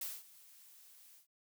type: noise with ADSR envelope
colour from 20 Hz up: blue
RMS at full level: -40 dBFS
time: 0.01-1.27 s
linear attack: 6 ms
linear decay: 210 ms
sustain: -20 dB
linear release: 110 ms
effects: none